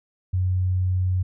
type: tone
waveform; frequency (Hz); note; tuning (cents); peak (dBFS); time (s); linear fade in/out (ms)
sine; 92; F#2; -9; -19; 0.33-1.23; 10
effects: none

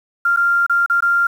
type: tone with dropouts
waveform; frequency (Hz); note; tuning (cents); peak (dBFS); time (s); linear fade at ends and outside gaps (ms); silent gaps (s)
sine; 1392; F6; -6; -12; 0.25-1.27; 5; 0.363-0.371 / 0.665-0.696 / 0.862-0.898 / 1.006-1.023
effects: 7-bit

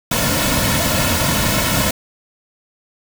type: noise with comb filter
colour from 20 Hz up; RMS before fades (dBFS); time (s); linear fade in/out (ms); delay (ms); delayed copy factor
pink; -17; 0.11-1.91; 5; 2.5; -0.7
effects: none

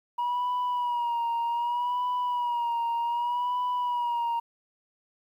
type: tone with vibrato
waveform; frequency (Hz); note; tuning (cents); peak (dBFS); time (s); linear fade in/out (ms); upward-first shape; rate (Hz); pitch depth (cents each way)
sine; 961; B5; -48; -23; 0.18-4.4; 10; sine; 0.65; 51
effects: tanh soft clip ceiling -24 dBFS + 10-bit

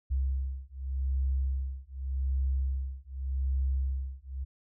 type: beating tone pair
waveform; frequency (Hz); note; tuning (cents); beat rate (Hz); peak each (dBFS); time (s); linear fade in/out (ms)
sine; 66.1 / 66.95; C2 / C2; +18 / +40; 0.85; -31; 0.1-4.45; 20
effects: none

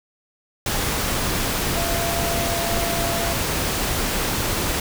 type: tone in noise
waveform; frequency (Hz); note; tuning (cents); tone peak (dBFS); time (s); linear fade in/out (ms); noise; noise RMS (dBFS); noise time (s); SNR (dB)
sine; 680; F5; -46; -26; 1.76-3.33; 2; pink; -23; 0.66-4.8; -6
effects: none

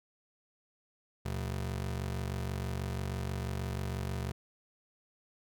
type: ring-modulated tone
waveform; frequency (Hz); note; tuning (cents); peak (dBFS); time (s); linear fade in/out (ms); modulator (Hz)
35% pulse; 96.4; G2; -28; -29; 1.25-4.32; 10; 23.1
effects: none

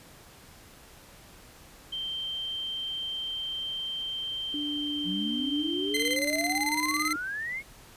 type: tone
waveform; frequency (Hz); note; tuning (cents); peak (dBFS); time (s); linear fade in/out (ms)
sine; 3136; G7; 0; -31; 1.92-6.16; 10
type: tone with pitch glide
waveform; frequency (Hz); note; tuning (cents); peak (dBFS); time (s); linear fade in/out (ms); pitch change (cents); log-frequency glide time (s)
sine; 293.7 to 305.8; D4 to D#4; 0 to -30; -32; 4.54-7.16; 2; +70; 6.39-6.93
type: exponential sweep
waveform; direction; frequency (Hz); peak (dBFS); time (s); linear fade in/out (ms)
sine; up; 174.61 to 2217; -31; 5.04-7.63; 50
type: tone with tremolo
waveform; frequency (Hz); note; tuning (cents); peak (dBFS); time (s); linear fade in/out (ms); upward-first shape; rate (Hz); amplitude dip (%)
sawtooth; 2064; C7; -24; -22; 5.94-7.13; 5; square; 18; 65
effects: pink hiss -52 dBFS RMS until 7.96 s + resampled to 32000 Hz

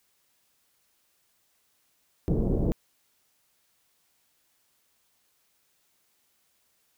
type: low-pass noise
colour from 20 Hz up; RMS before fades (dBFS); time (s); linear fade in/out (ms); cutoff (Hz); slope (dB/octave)
pink; -25; 2.28-2.72; 0; 480; 24
effects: white hiss -70 dBFS RMS until 6.97 s

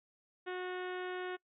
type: harmonic tone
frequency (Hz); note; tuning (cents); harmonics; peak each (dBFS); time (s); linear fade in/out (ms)
365; F#4; -24; 1 / 2 / 3 / 4 / 5 / 6 / 7 / 8 / 9 / 10; -39 / -46 / -50 / -47 / -49 / -55 / -57 / -57 / -59 / -61; 0.46-1.37; 20
effects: noise-tail reverb RT60 0.1 s tail -24 dB re dry

